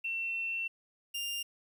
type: tone pair in turn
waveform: sine / sawtooth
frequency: 2701 / 2800 Hz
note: E7 / F7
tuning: +42 / +4 cents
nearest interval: minor second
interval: 62 cents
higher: second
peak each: -32 / -31 dBFS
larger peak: second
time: 0.04-0.68 / 1.14-1.43 s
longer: first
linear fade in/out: 10 ms
effects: 11-bit